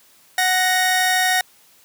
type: tone pair together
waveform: sawtooth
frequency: 739.4 / 1864.7 Hz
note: F#5 / A#6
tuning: -1 / 0 cents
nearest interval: octave + major third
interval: 1601 cents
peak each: -15 dBFS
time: 0.38-1.41 s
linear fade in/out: 2 ms
effects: white hiss -53 dBFS RMS until 1.84 s + high-pass 100 Hz 12 dB/octave